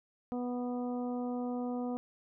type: harmonic tone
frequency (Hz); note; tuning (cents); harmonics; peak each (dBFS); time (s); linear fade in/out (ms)
246; B3; -7; 1 / 2 / 3 / 4 / 5; -34 / -40 / -43 / -51 / -53; 0.32-1.97; 0
effects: none